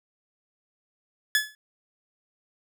sawtooth tone with exponential decay, 1713 Hz, A6, 47 cents flat, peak -13 dBFS, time 1.35-1.55 s, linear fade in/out 1 ms, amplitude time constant 43 ms, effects none

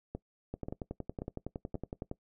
two click trains, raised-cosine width 2 ms, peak -24 / -24 dBFS, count 4 / 18, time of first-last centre 0.15-1.754 / 0.54-2.114 s, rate 1.87 / 10.8 Hz, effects noise-tail reverb RT60 0.1 s tail -20 dB re dry

